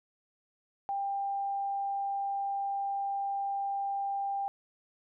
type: tone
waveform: sine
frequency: 794 Hz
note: G5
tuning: 22 cents sharp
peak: -30 dBFS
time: 0.89-4.48 s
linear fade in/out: 0 ms
effects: none